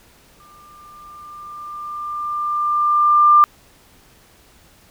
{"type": "tone with exponential growth", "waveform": "sine", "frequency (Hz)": 1193, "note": "D6", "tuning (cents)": 27, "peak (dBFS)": -6, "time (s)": [0.4, 3.44], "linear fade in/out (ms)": 0, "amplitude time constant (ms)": 660, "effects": ["pink hiss -51 dBFS RMS until 4.9 s"]}